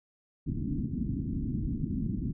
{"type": "low-pass noise", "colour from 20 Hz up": "white", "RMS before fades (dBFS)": -32, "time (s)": [0.46, 2.33], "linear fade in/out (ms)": 20, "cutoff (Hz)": 280, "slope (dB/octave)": 48, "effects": []}